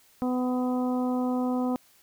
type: harmonic tone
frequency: 251.2 Hz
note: B3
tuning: 30 cents sharp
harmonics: 1 / 2 / 3 / 4 / 5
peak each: -25 / -33 / -35 / -39 / -43 dBFS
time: 0.22-1.76 s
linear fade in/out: 0 ms
effects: white hiss -60 dBFS RMS until 2.02 s